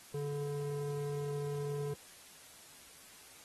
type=ring-modulated tone; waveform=triangle; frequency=288.2 Hz; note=D4; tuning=33 cents flat; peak=-30 dBFS; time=0.14-1.94 s; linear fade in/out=5 ms; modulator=143 Hz; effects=white hiss -56 dBFS RMS until 3.44 s + AAC 32 kbps